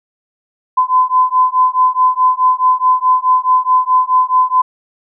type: beating tone pair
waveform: sine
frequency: 1015 / 1019.7 Hz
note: B5 / C6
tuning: +47 / -45 cents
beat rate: 4.7 Hz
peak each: -12 dBFS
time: 0.77-4.62 s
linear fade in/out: 10 ms
effects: none

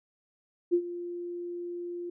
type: tone with ADSR envelope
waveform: sine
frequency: 349.2 Hz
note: F4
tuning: in tune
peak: -19 dBFS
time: 0.71-2.1 s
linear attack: 28 ms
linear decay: 73 ms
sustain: -15 dB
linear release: 6 ms
effects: none

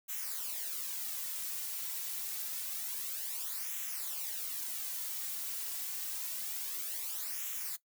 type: noise with flanger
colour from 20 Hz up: blue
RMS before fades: -39 dBFS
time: 0.08-7.77 s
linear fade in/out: 20 ms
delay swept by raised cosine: 0.21 to 3.31 ms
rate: 0.27 Hz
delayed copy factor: -0.7
effects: noise-tail reverb RT60 0.1 s tail -17 dB re dry

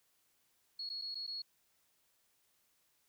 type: tone with dropouts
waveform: sine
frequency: 4334 Hz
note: C#8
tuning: 40 cents flat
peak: -39 dBFS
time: 0.79-1.42 s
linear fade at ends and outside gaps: 5 ms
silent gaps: 0.892-0.899 / 1.015-1.019 / 1.146-1.153 / 1.267-1.275 s
effects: white hiss -75 dBFS RMS until 3.08 s

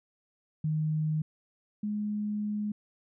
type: tone pair in turn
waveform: sine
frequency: 155 / 209.3 Hz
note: D#3 / G#3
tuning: -6 / +14 cents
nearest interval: perfect fourth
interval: 520 cents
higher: second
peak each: -26 / -29 dBFS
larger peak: first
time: 0.64-1.22 / 1.83-2.72 s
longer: second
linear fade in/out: 5 ms
effects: none

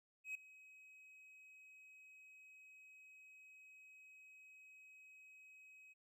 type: tone with ADSR envelope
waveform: triangle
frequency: 2541 Hz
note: D#7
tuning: 36 cents sharp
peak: -39 dBFS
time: 0.24-5.94 s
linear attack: 110 ms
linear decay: 4 ms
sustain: -19 dB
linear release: 21 ms
effects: none

